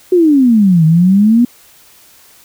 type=exponential two-way sweep; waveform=sine; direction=down then up; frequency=373.4 to 155.56 to 246.7 Hz; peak=-5 dBFS; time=0.12-1.45 s; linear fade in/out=5 ms; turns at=0.85 s; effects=white hiss -44 dBFS RMS until 2.44 s